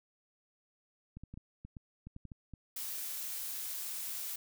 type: clicks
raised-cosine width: 5 ms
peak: -34 dBFS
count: 11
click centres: 1.17 / 1.236 / 1.34 / 1.375 / 1.65 / 1.768 / 2.07 / 2.164 / 2.253 / 2.318 / 2.537 s
type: noise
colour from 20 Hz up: blue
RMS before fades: -40 dBFS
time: 2.76-4.36 s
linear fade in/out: 5 ms
effects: none